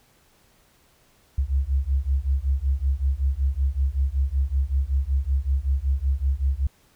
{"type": "beating tone pair", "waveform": "sine", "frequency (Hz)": [65.41, 70.71], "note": ["C2", "C#2"], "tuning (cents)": [0, 35], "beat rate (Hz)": 5.3, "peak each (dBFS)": [-23, -23], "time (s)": [1.38, 6.67], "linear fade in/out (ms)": 5, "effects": ["pink hiss -60 dBFS RMS until 6.95 s"]}